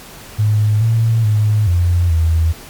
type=tone with pitch steps; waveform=sine; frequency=106.3 / 113.5 / 106.4 / 87.6 / 81.4 Hz; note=G#2 / A#2 / G#2 / F2 / E2; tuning=+41 / -46 / +42 / +6 / -21 cents; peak=-10 dBFS; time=0.38-2.53 s; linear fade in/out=20 ms; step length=430 ms; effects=pink hiss -36 dBFS RMS until 2.69 s + MP3 96 kbps